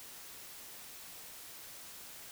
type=silence; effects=white hiss -50 dBFS RMS until 2.31 s